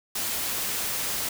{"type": "noise", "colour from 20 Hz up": "white", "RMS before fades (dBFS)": -29, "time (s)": [0.15, 1.29], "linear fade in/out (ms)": 5, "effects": []}